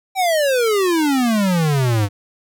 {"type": "exponential sweep", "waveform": "square", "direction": "down", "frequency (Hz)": [784, 98], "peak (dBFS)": -15, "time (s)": [0.15, 2.09], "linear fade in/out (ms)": 50, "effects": []}